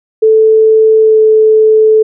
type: tone with pitch glide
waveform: sine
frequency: 439.1 to 435.6 Hz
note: A4 to A4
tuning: -4 to -17 cents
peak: -3 dBFS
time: 0.22-2.03 s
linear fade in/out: 10 ms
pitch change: -13 cents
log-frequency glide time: 1-1.2 s
effects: none